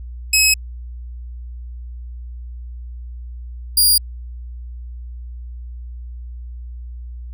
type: tone pair in turn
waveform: 15% pulse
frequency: 2561 / 4815 Hz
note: D#7 / D8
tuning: +49 / +42 cents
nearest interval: major seventh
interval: 1093 cents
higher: second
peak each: -4 dBFS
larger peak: neither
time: 0.33-0.54 / 3.77-3.98 s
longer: neither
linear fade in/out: 5 ms
effects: added 60 Hz sine -29 dBFS peak until 7.33 s